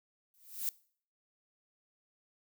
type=noise with exponential growth; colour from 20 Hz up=violet; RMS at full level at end=-31 dBFS; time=0.34-0.69 s; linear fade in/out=0 ms; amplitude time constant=75 ms; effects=noise-tail reverb RT60 0.5 s tail -22 dB re dry